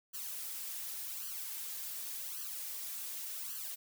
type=noise with flanger; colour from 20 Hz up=blue; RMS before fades=-42 dBFS; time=0.13-3.76 s; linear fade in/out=20 ms; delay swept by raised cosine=0.66 to 5.16 ms; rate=0.88 Hz; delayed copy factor=+1; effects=none